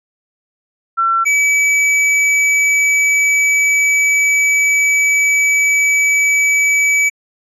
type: tone pair in turn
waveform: sine / square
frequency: 1350 / 2291 Hz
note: E6 / D7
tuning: +41 / -44 cents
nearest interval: major sixth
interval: 915 cents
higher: second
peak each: -11 dBFS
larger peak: neither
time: 0.97-1.25 / 1.25-7.1 s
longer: second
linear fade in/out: 20 ms
effects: resampled to 24000 Hz

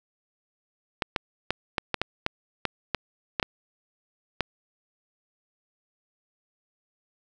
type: clicks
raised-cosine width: 0.3 ms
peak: -8 dBFS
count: 12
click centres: 1.022 / 1.162 / 1.506 / 1.782 / 1.943 / 2.016 / 2.264 / 2.653 / 2.947 / 3.398 / 3.428 / 4.407 s
effects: none

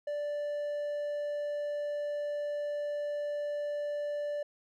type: tone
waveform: triangle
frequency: 586 Hz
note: D5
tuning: 4 cents flat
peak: -30 dBFS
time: 0.07-4.43 s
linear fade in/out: 5 ms
effects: none

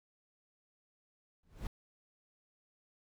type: noise with exponential growth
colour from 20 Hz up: brown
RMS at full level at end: -36 dBFS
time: 1.43-1.67 s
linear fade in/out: 2 ms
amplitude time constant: 51 ms
effects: none

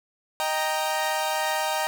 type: chord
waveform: sawtooth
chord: Eb major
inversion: none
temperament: equal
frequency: 622.3 / 784 / 932.3 Hz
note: Eb5 / G5 / Bb5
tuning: 0 / 0 / 0 cents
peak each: -25 / -25 / -24 dBFS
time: 0.4-1.87 s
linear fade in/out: 0 ms
effects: none

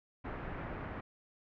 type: low-pass noise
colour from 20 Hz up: pink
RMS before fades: -42 dBFS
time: 0.24-1.01 s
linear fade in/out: 10 ms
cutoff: 2000 Hz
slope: 24 dB/octave
effects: none

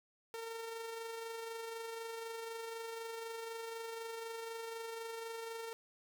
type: tone with amplitude modulation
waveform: sawtooth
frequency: 455.7 Hz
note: A#4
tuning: 39 cents flat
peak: -37 dBFS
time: 0.34-5.73 s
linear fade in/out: 0 ms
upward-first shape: sine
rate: 24 Hz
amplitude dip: 35%
effects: none

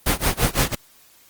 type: noise with tremolo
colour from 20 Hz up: pink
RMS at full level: -17 dBFS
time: 0.06-0.75 s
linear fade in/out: 5 ms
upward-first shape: sine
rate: 5.9 Hz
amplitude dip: 95%
effects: white hiss -53 dBFS RMS until 1.29 s + Opus 24 kbps

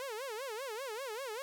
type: tone with vibrato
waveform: sawtooth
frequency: 484.8 Hz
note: B4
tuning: 32 cents flat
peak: -35 dBFS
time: 0-1.42 s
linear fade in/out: 0 ms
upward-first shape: sine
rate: 5.1 Hz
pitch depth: 240 cents each way
effects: none

